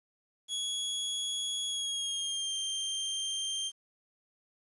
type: tone with pitch glide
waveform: sawtooth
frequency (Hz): 3347 to 3168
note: G#7 to G7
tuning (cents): +13 to +18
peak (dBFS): -29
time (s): 0.48-3.72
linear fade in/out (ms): 50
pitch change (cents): -95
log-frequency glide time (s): 1.66-2.55
effects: resampled to 24000 Hz + 10-bit